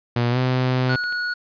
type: tone with pitch glide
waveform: sawtooth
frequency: 120 to 127.87 Hz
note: B2 to C3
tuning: -49 to -39 cents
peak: -14 dBFS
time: 0.16-0.96 s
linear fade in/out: 5 ms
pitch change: +110 cents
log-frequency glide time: 0.3-0.38 s
type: click train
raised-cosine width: 0.3 ms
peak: -24 dBFS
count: 5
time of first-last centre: 0.78-1.125 s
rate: 11.6 Hz
type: tone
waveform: square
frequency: 1458 Hz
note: F#6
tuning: 26 cents flat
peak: -23 dBFS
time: 0.89-1.34 s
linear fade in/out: 10 ms
effects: resampled to 11025 Hz + 9-bit